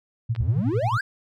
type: tone with tremolo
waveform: sine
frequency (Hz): 115.1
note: A#2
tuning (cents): -22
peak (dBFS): -19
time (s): 0.29-0.98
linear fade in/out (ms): 10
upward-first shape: sine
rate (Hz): 11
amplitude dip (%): 95
type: clicks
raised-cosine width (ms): 0.3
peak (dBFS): -25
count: 2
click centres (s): 0.351 / 0.362
type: exponential sweep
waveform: triangle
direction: up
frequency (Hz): 61.74 to 1672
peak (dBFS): -21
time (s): 0.4-1.01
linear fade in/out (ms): 5
effects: none